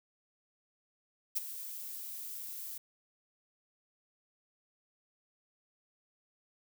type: noise with ADSR envelope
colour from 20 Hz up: violet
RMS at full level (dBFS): -30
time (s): 1.35-2.78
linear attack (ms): 20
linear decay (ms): 20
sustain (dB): -13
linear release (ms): 6
effects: none